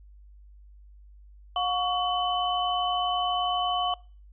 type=tone cluster; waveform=sine; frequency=720 / 1123 / 3021 Hz; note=F#5 / C#6 / F#7; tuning=-47 / +22 / +35 cents; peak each=-27 / -29 / -30 dBFS; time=1.56-3.94 s; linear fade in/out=2 ms; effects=noise-tail reverb RT60 0.4 s tail -24 dB re dry + added 50 Hz sine -48 dBFS peak until 4.32 s